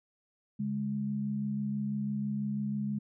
sine tone pair together, 141.11 / 207.2 Hz, C#3 / G#3, +31 / -4 cents, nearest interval perfect fifth, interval 665 cents, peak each -37 / -31 dBFS, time 0.59-2.99 s, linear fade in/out 10 ms, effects none

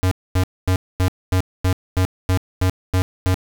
square tone bursts, 92.5 Hz, F#2, in tune, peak -15 dBFS, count 11, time 0.03-3.343 s, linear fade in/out 0 ms, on 83 ms, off 240 ms, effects none

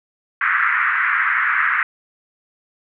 white band-pass noise, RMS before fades -18 dBFS, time 0.41-1.83 s, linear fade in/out 2 ms, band 1200 to 2000 Hz, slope 48 dB/octave, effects none

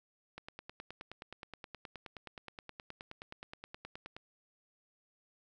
click train, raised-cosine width 0.3 ms, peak -29 dBFS, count 37, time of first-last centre 0.38-4.165 s, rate 9.51 Hz, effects none

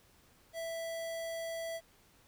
square tone, 660 Hz, E5, 2 cents sharp, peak -38 dBFS, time 0.53-1.81 s, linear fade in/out 50 ms, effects pink hiss -65 dBFS RMS until 2.27 s

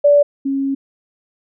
sine tone pair in turn, 579 / 273.3 Hz, D5 / C#4, -25 / -24 cents, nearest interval octave + minor second, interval 1299 cents, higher first, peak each -7 / -16 dBFS, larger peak first, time 0.04-0.23 / 0.45-0.75 s, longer second, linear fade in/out 10 ms, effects none

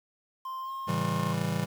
triangle tone with pitch glide, 1046.5 to 1069.1 Hz, C6 to C6, 0 to +37 cents, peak -32 dBFS, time 0.45-1.33 s, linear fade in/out 5 ms, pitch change +37 cents, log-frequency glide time 0.61-0.72 s
square chord, A dominant seventh, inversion none, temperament just, 110 / 137.5 / 165 / 198 Hz, A2 / C#3 / E3 / G3, 0 / -14 / +2 / +18 cents, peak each -36 / -35 / -32 / -34 dBFS, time 0.87-1.66 s, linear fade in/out 20 ms
effects 9-bit

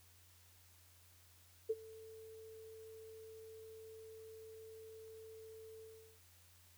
sine tone with ADSR envelope, 442.8 Hz, A4, 11 cents sharp, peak -31 dBFS, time 1.69-6.2 s, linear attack 14 ms, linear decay 38 ms, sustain -21 dB, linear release 390 ms, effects added 88 Hz sine -67 dBFS peak until 6.77 s + white hiss -67 dBFS RMS until 6.77 s

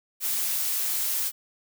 blue noise, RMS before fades -27 dBFS, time 0.2-1.32 s, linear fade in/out 50 ms, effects none

